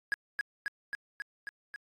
triangle tone with echo, 1661.2 Hz, G#6, in tune, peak -25 dBFS, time 0.12-0.14 s, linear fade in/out 0 ms, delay 270 ms, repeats 6, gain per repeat -2 dB, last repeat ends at 1.76 s, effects AAC 32 kbps

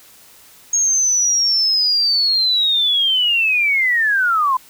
sine linear sweep, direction down, 6580 to 1000 Hz, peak -13 dBFS, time 0.73-4.57 s, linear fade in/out 5 ms, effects white hiss -46 dBFS RMS until 4.69 s

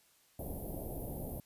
pink band-stop noise, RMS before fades -41 dBFS, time 0.39-1.4 s, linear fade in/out 2 ms, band 760 to 11000 Hz, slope 48 dB/octave, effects white hiss -68 dBFS RMS until 1.45 s + resampled to 32000 Hz

